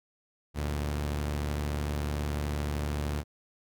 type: tone pair together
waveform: sawtooth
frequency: 73.42 / 116.55 Hz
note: D2 / A#2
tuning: 0 / 0 cents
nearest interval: minor sixth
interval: 800 cents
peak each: -26 / -35 dBFS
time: 0.54-3.24 s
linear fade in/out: 50 ms
effects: none